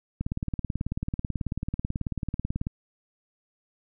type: click train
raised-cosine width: 5 ms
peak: -16 dBFS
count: 46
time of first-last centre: 0.21-2.669 s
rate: 18.3 Hz
effects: none